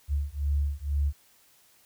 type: beating tone pair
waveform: sine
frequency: 70.7 / 72.8 Hz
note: C#2 / D2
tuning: +35 / -15 cents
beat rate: 2.1 Hz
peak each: -28 dBFS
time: 0.08-1.13 s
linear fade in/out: 50 ms
effects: white hiss -61 dBFS RMS until 1.85 s